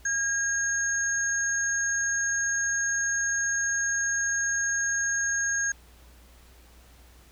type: tone pair together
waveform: sine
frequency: 1627 / 6508 Hz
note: G#6 / G#8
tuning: -36 / -36 cents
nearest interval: 2 octaves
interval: 2400 cents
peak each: -26 / -28 dBFS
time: 0.05-5.72 s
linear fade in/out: 5 ms
effects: added 60 Hz sine -52 dBFS peak until 7.31 s + pink hiss -57 dBFS RMS until 7.31 s